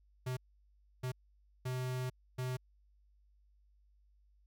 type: tone bursts at uneven times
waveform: square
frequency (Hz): 127.5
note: C3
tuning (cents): -44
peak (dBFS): -36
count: 4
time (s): 0.26-0.37 / 1.03-1.12 / 1.65-2.1 / 2.38-2.57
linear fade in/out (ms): 10
effects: added 50 Hz sine -65 dBFS peak until 4.46 s